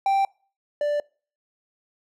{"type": "tone pair in turn", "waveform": "triangle", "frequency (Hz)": [784, 587.3], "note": ["G5", "D5"], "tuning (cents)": [0, 0], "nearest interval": "perfect fourth", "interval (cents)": 500, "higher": "first", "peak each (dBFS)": [-16, -19], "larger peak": "first", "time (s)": [[0.06, 0.25], [0.81, 1]], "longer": "neither", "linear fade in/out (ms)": 2, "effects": ["noise-tail reverb RT60 0.4 s tail -25 dB re dry"]}